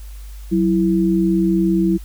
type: tone pair together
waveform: sine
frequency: 187.08 / 329.6 Hz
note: F#3 / E4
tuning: +19 / 0 cents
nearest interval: minor seventh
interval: 981 cents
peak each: -16 dBFS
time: 0.51-1.98 s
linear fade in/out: 20 ms
effects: added 50 Hz sine -31 dBFS peak until 2.04 s + white hiss -48 dBFS RMS until 2.04 s